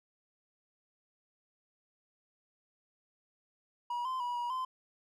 triangle tone with pitch steps, 963 / 1034 / 971 / 961 / 1031 Hz, B5 / C6 / B5 / B5 / C6, -44 / -21 / -30 / -48 / -26 cents, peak -31 dBFS, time 3.9-4.65 s, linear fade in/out 5 ms, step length 150 ms, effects none

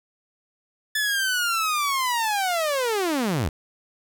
sawtooth linear sweep, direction down, 1746 to 64.7 Hz, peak -18 dBFS, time 0.95-3.49 s, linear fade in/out 5 ms, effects none

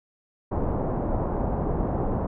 pink low-pass noise, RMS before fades -26 dBFS, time 0.51-2.27 s, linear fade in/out 10 ms, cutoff 910 Hz, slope 24 dB/octave, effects none

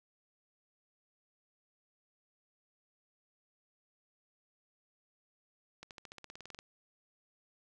accelerating click train, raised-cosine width 0.2 ms, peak -30 dBFS, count 14, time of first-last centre 5.83-6.589 s, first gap 78 ms, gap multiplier 0.95, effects none

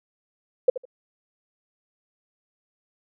sine tone with echo, 510 Hz, C5, 44 cents flat, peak -11 dBFS, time 0.68-0.7 s, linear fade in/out 5 ms, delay 77 ms, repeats 2, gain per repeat -14 dB, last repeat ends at 0.854 s, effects none

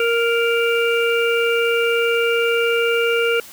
harmonic tone, 466.2 Hz, A#4, in tune, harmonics 1 / 3 / 5 / 6, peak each -17 / -22 / -24 / -25 dBFS, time 0-3.4 s, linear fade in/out 2 ms, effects white hiss -40 dBFS RMS until 3.52 s

